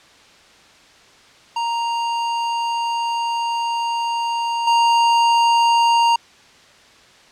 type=tone with level steps; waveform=square; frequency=932.3 Hz; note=A#5; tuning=in tune; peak=-20 / -13 dBFS; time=1.56-6.16 s; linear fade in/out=5 ms; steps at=4.67 s; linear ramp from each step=5 ms; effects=white hiss -48 dBFS RMS until 7.31 s + low-pass 5000 Hz 12 dB/octave